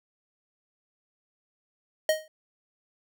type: tone with exponential decay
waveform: square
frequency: 625 Hz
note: D#5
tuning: 8 cents sharp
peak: -18 dBFS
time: 2.09-2.28 s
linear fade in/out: 2 ms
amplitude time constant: 41 ms
effects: none